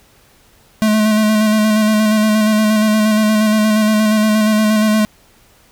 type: tone with vibrato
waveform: square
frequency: 215 Hz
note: A3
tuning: 40 cents flat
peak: -11 dBFS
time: 0.82-5.05 s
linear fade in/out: 0 ms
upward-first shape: square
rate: 8.5 Hz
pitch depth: 21 cents each way
effects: pink hiss -50 dBFS RMS until 5.71 s

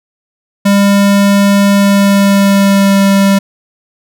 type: tone with pitch glide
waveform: square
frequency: 200 to 197.02 Hz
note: G3 to G3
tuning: +35 to +9 cents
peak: -6 dBFS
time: 0.65-3.39 s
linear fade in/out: 10 ms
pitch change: -26 cents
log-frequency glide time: 1.74-3.01 s
effects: none

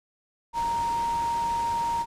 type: tone in noise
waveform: sine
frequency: 932.3 Hz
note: A#5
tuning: in tune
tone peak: -24 dBFS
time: 0.53-2.06 s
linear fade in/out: 50 ms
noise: pink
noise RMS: -39 dBFS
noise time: 0.53-2.06 s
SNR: +12 dB
effects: low-pass 9000 Hz 12 dB/octave

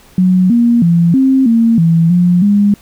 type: tone with pitch steps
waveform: sine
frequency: 183.9 / 236.4 / 169.8 / 265.4 / 229.2 / 165.5 / 176.8 / 203.8 Hz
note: F#3 / A#3 / F3 / C4 / A#3 / E3 / F3 / G#3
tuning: -10 / +24 / -48 / +25 / -29 / +7 / +22 / -32 cents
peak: -6 dBFS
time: 0.18-2.74 s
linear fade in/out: 2 ms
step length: 320 ms
effects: pink hiss -44 dBFS RMS until 2.81 s

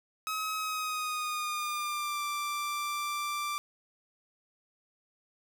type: tone with pitch glide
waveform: sawtooth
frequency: 1276 to 1176.9 Hz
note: D#6 to D6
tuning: +43 to +3 cents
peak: -28 dBFS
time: 0.27-3.58 s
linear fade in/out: 0 ms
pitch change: -140 cents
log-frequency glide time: 0.56-2.22 s
effects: none

